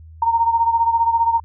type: beating tone pair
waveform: sine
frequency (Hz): 920 / 935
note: A#5 / A#5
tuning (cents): -23 / +5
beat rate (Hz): 15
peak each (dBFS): -15 / -20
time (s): 0.22-1.4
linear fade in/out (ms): 5
effects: added 80 Hz sine -38 dBFS peak until 1.44 s